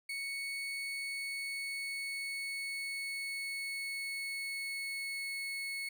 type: tone with pitch glide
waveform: 35% pulse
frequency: 2217 to 2200 Hz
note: C#7 to C#7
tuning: 0 to -14 cents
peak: -35 dBFS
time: 0.09-5.89 s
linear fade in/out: 5 ms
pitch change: -14 cents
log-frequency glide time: 0.64-5.28 s
effects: none